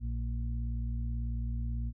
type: harmonic tone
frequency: 58.3 Hz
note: A#1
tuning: 1 cent sharp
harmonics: 1 / 2 / 4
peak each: -32 / -38 / -44 dBFS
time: 0-1.93 s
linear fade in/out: 50 ms
effects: none